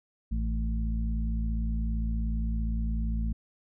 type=harmonic tone with a mistuned harmonic; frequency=55.5 Hz; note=A1; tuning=16 cents sharp; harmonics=1 / 2 / 3 / 4; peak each=-27 / -41 / -39 / -36 dBFS; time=0.31-3.33 s; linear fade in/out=10 ms; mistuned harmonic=3; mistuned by=-18 cents; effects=none